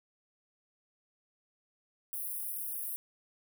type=high-pass noise; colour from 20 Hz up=white; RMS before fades=-38 dBFS; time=2.13-2.96 s; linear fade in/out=0 ms; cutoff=9300 Hz; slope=96 dB/octave; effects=none